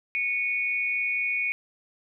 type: tone pair together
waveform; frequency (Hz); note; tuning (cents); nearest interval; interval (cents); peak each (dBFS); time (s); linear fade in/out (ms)
sine; 2217 / 2461; C#7 / D#7; 0 / -20; major second; 180; -27; 0.15-1.52; 0
effects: none